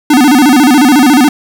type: tone with vibrato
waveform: square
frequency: 272.9 Hz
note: C#4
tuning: 27 cents flat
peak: -4 dBFS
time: 0.1-1.29 s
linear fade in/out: 5 ms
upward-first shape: square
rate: 14 Hz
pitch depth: 160 cents each way
effects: 7-bit